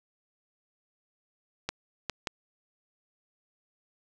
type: clicks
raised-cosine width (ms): 0.2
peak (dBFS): -13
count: 3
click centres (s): 1.69 / 2.097 / 2.272
effects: none